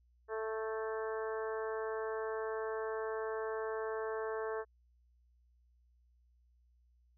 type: harmonic tone with a mistuned harmonic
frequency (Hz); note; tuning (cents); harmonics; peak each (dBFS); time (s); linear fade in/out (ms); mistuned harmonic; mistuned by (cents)
220; A3; 0; 2 / 3 / 4 / 5 / 6 / 7 / 8; -37 / -45 / -47 / -46 / -50 / -49 / -51; 0.28-4.65; 50; 7; +24
effects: added 60 Hz sine -66 dBFS peak until 7.17 s